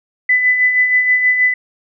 sine tone with tremolo, 2000 Hz, B6, 21 cents sharp, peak -8 dBFS, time 0.29-1.54 s, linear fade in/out 5 ms, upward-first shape sine, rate 6.3 Hz, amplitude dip 50%, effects none

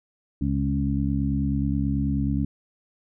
harmonic tone with a mistuned harmonic, 69.3 Hz, C#2, in tune, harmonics 1 / 2 / 3 / 4, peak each -27 / -27 / -27 / -27 dBFS, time 0.41-2.45 s, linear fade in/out 5 ms, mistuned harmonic 1, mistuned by +37 cents, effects none

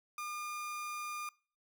30% pulse tone, 1209 Hz, D6, 50 cents sharp, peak -36 dBFS, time 0.18-1.29 s, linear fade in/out 2 ms, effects noise-tail reverb RT60 0.4 s tail -24 dB re dry

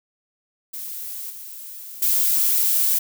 violet noise with level steps, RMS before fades -32 / -37 / -19 dBFS, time 0.73-2.99 s, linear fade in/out 10 ms, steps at 1.3 / 2.02 s, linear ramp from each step 5 ms, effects none

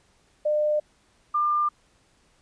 sine tone pair in turn, 602 / 1197.4 Hz, D5 / D6, +43 / +33 cents, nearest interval octave, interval 1190 cents, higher second, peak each -20 / -20 dBFS, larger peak neither, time 0.45-0.8 / 1.34-1.69 s, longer neither, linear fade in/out 10 ms, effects pink hiss -63 dBFS RMS until 2.41 s + resampled to 22050 Hz

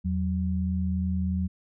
sine tone pair together, 82.8 / 185.88 Hz, E2 / F#3, +8 / +8 cents, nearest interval octave + major second, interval 1400 cents, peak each -27 dBFS, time 0.04-1.48 s, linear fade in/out 20 ms, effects none

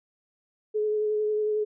sine tone with vibrato, 425.3 Hz, G#4, 41 cents sharp, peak -23 dBFS, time 0.74-1.65 s, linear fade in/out 20 ms, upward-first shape sine, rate 11 Hz, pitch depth 17 cents each way, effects none

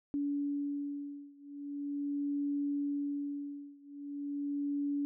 sine beating tone pair, 285.6 / 286.01 Hz, D4 / D4, -48 / -46 cents, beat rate 0.41 Hz, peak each -36 / -37 dBFS, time 0.14-5.05 s, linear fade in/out 0 ms, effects none

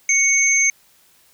sine tone pair together, 2217 / 6311 Hz, C#7 / G8, 0 / +11 cents, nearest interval octave + tritone, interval 1811 cents, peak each -16 dBFS, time 0.09-0.7 s, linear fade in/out 2 ms, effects white hiss -55 dBFS RMS until 1.33 s

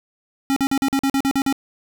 square tone bursts, 272.6 Hz, C#4, 29 cents flat, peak -17 dBFS, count 10, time 0.5-1.526 s, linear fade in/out 0 ms, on 63 ms, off 44 ms, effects none

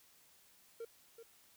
triangle tone with echo, 460 Hz, A#4, 23 cents flat, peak -40 dBFS, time 0.8-0.85 s, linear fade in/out 5 ms, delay 380 ms, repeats 1, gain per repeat -9 dB, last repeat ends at 1.23 s, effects white hiss -66 dBFS RMS until 1.56 s

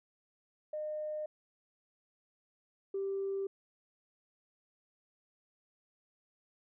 sine tone pair in turn, 610 / 391.4 Hz, D#5 / G4, -34 / -3 cents, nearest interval minor sixth, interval 769 cents, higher first, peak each -35 / -32 dBFS, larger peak second, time 0.73-1.26 / 2.94-3.47 s, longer neither, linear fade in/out 5 ms, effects tanh soft clip ceiling -28 dBFS

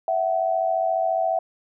sine tone pair together, 659.3 / 753.7 Hz, E5 / F#5, 0 / +32 cents, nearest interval major second, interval 232 cents, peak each -22 / -23 dBFS, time 0.08-1.39 s, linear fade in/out 2 ms, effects none

